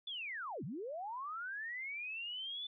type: linear two-way sweep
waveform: sine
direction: down then up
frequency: 3520 to 116.54 to 3520 Hz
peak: -40 dBFS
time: 0.07-2.67 s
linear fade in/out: 5 ms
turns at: 0.64 s
effects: none